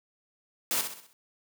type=noise with echo; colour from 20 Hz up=white; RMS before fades=-28 dBFS; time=0.71-0.81 s; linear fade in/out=0 ms; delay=64 ms; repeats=5; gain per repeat=-7 dB; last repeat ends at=1.13 s; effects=high-pass 200 Hz 12 dB/octave